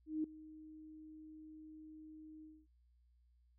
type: tone with ADSR envelope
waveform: sine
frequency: 311.1 Hz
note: D#4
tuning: in tune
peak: -33 dBFS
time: 0.06-2.67 s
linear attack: 180 ms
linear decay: 4 ms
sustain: -19 dB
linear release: 240 ms
effects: added 60 Hz sine -68 dBFS peak until 3.58 s